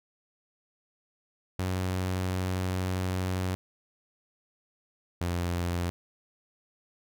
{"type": "tone pair in turn", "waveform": "sawtooth", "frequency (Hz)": [92.5, 87.31], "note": ["F#2", "F2"], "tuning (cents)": [0, 0], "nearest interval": "minor second", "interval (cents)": 100, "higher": "first", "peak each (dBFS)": -24, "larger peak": "neither", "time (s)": [[1.59, 3.55], [5.21, 5.9]], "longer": "first", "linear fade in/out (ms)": 0, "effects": []}